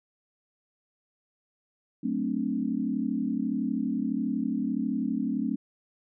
sine chord, D dominant seventh, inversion first, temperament equal, 185 / 220 / 261.6 / 293.7 Hz, F#3 / A3 / C4 / D4, 0 / 0 / 0 / 0 cents, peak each -35 / -30 / -30 / -33 dBFS, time 2.03-5.56 s, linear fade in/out 10 ms, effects none

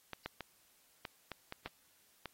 clicks, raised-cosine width 0.3 ms, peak -25 dBFS, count 8, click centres 0.133 / 0.26 / 0.407 / 1.052 / 1.317 / 1.524 / 1.66 / 2.257 s, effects white hiss -69 dBFS RMS until 2.33 s + AAC 48 kbps

